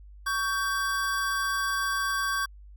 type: tone pair together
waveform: square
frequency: 1123.1 / 1568 Hz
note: C#6 / G6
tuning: +22 / 0 cents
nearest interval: tritone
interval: 578 cents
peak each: -30 / -29 dBFS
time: 0.26-2.46 s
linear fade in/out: 10 ms
effects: added 50 Hz sine -45 dBFS peak until 2.76 s